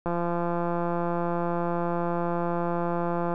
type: click train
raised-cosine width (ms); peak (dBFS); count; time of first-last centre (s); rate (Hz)
1; -15; 565; 0.06-3.339; 172
effects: none